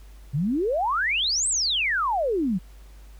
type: exponential two-way sweep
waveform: sine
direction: up then down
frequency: 128.7 to 8500 to 169.2 Hz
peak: -21 dBFS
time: 0.33-2.59 s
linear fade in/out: 20 ms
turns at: 1.48 s
effects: added 50 Hz sine -43 dBFS peak until 3.19 s + pink hiss -57 dBFS RMS until 3.19 s